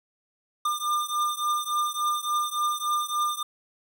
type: beating tone pair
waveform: square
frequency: 1200 / 1203.5 Hz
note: D6 / D6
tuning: +37 / +42 cents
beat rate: 3.5 Hz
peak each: -28 / -29 dBFS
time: 0.65-3.43 s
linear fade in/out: 5 ms
effects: none